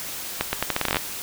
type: accelerating click train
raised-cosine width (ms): 0.3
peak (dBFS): -5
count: 13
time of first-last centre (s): 0.41-0.969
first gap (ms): 120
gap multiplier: 0.8
effects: white hiss -33 dBFS RMS until 1.22 s